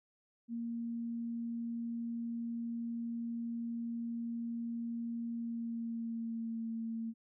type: tone with pitch glide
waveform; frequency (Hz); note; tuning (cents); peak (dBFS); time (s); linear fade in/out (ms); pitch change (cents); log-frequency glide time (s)
sine; 233.1 to 226.9; A#3 to A#3; 0 to -47; -36; 0.48-7.14; 50; -47; 5.33-6.67
effects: none